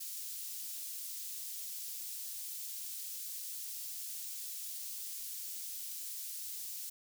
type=high-pass noise; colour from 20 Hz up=white; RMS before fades=-43 dBFS; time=0-6.9 s; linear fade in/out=10 ms; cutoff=4900 Hz; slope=12 dB/octave; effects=none